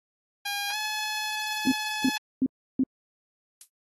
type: tone with pitch glide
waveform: 10% pulse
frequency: 810 to 855.7 Hz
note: G#5 to A5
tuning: -43 to -48 cents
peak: -20 dBFS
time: 0.45-2.18 s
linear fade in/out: 10 ms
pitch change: +95 cents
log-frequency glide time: 0.71-0.76 s
type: tone bursts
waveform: sine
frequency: 261.9 Hz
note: C4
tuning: 2 cents sharp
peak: -19 dBFS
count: 4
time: 1.67-2.836 s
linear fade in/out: 2 ms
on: 44 ms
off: 330 ms
type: noise with exponential decay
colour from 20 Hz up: violet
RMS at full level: -34 dBFS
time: 3.61-3.69 s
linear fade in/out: 2 ms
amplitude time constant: 17 ms
effects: AAC 32 kbps